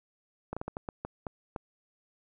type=slowing click train; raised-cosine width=1 ms; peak=-21 dBFS; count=9; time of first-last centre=0.53-1.562 s; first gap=36 ms; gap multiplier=1.35; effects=none